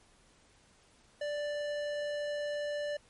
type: tone with tanh clipping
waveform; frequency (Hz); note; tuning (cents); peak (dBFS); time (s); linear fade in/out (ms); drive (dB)
sine; 587.3; D5; 0; -35; 1.21-2.97; 5; 17
effects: pink hiss -64 dBFS RMS until 3.09 s + MP3 48 kbps